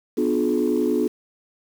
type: chord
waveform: sine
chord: B diminished seventh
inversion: none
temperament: just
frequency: 246.9 / 296.3 / 355.6 / 426.7 Hz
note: B3 / D4 / F4 / Ab4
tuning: 0 / +15 / +31 / +47 cents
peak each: -23 dBFS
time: 0.17-1.08 s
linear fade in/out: 10 ms
effects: tanh soft clip ceiling -11 dBFS + 7-bit